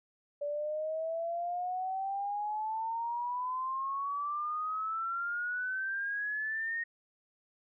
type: exponential sweep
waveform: sine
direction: up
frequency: 576 to 1864.7 Hz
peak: -32 dBFS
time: 0.41-6.84 s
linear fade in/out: 10 ms
effects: none